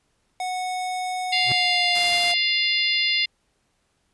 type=tone with pitch glide; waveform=square; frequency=736 to 701.1 Hz; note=F#5 to F5; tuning=-9 to +7 cents; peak=-26 dBFS; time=0.4-2.34 s; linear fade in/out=2 ms; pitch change=-84 cents; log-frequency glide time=1.36-2.13 s
type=harmonic tone; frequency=698.5 Hz; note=F5; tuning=in tune; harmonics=3 / 4 / 5 / 6 / 7; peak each=-24 / -25 / -26 / -27 / -27 dBFS; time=1.32-3.26 s; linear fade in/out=10 ms
type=tone with exponential growth; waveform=square; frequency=125.1 Hz; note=B2; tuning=23 cents sharp; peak=-24 dBFS; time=1.41-1.52 s; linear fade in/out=0 ms; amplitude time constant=22 ms
type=noise; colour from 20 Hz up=white; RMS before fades=-32 dBFS; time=1.95-2.32 s; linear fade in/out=2 ms
effects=pink hiss -69 dBFS RMS until 4.13 s + resampled to 24000 Hz